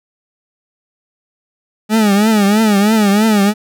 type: tone with vibrato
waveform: 40% pulse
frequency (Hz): 209.9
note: G#3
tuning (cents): +19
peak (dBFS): -8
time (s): 1.89-3.54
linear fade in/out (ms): 50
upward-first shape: triangle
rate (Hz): 3.1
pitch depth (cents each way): 130
effects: none